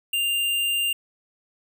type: tone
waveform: square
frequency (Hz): 2794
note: F7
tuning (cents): 0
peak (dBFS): -22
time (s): 0.13-0.93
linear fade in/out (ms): 5
effects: none